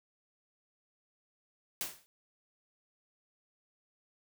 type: noise with exponential decay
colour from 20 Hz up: white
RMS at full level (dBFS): -33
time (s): 1.81-2.06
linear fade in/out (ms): 0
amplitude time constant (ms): 54
effects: none